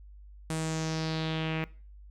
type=tone with low-pass filter sweep; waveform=sawtooth; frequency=159.4 Hz; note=D#3; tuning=42 cents sharp; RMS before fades=-32 dBFS; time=0.5-1.64 s; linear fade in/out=0 ms; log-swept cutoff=9300 to 2400 Hz; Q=3.2; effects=noise-tail reverb RT60 0.4 s tail -21 dB re dry + added 50 Hz sine -47 dBFS peak until 2.1 s